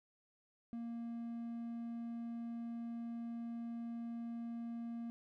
triangle tone, 233.1 Hz, A#3, in tune, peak -39 dBFS, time 0.73-5.1 s, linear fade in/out 0 ms, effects none

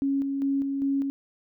sine tone with tremolo, 275.7 Hz, C#4, 9 cents flat, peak -22 dBFS, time 0.02-1.1 s, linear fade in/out 0 ms, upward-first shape square, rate 2.5 Hz, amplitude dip 35%, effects none

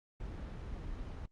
brown noise, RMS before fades -42 dBFS, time 0.2-1.26 s, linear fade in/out 5 ms, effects low-pass 5000 Hz 12 dB/octave + Opus 24 kbps

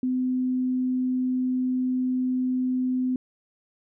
sine tone, 254.7 Hz, C4, 46 cents flat, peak -22 dBFS, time 0.03-3.16 s, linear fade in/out 2 ms, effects none

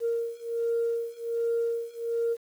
sine beating tone pair, 464.1 / 465.4 Hz, A#4 / A#4, -8 / -3 cents, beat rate 1.3 Hz, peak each -29 / -28 dBFS, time 0-2.37 s, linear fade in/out 50 ms, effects tanh soft clip ceiling -20 dBFS + 9-bit

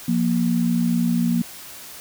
sine tone pair together, 174.61 / 234.7 Hz, F3 / A#3, 0 / +12 cents, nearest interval perfect fourth, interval 512 cents, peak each -21 / -19 dBFS, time 0.08-1.42 s, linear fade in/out 5 ms, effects white hiss -39 dBFS RMS until 2 s

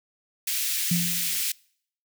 white high-pass noise, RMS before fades -27 dBFS, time 0.47-1.52 s, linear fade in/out 5 ms, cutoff 2000 Hz, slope 24 dB/octave
sine tone with exponential decay, 173.5 Hz, F3, 11 cents flat, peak -19 dBFS, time 0.91-1.42 s, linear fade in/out 5 ms, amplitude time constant 110 ms
effects noise-tail reverb RT60 0.6 s tail -25 dB re dry

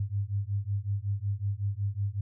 sine beating tone pair, 98 / 103.4 Hz, G2 / G#2, 0 / -7 cents, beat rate 5.4 Hz, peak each -31 dBFS, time 0-2.21 s, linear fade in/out 5 ms, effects none

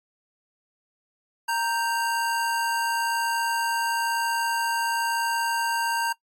square tone pair together, 928.6 / 1568 Hz, A#5 / G6, -7 / 0 cents, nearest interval major sixth, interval 907 cents, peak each -25 / -29 dBFS, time 1.48-6.13 s, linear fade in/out 10 ms, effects noise-tail reverb RT60 0.1 s tail -20 dB re dry + MP3 64 kbps

